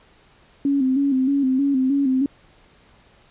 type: tone with vibrato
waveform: sine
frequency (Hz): 270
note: C#4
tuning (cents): -45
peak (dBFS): -16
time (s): 0.65-2.26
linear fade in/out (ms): 2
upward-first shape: square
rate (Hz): 3.2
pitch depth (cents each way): 63
effects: pink hiss -54 dBFS RMS until 3.3 s + resampled to 8000 Hz